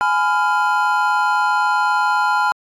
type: chord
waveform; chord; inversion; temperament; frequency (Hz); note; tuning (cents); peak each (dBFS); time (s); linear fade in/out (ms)
triangle; F diminished; first; just; 838.1 / 1005.8 / 1396.9; Ab5 / Cb6 / F6; +16 / +31 / 0; -17; 0.01-2.52; 0
effects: AAC 64 kbps